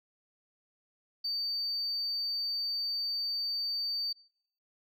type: tone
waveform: sine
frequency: 4600 Hz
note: D8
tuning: 37 cents flat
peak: -29 dBFS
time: 1.24-4.13 s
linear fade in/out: 10 ms
effects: noise-tail reverb RT60 0.7 s tail -24 dB re dry + tanh soft clip ceiling -28 dBFS